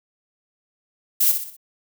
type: noise with echo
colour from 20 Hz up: violet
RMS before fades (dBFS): -17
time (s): 1.2-1.32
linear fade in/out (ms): 10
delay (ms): 62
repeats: 4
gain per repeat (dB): -7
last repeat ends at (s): 1.568
effects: none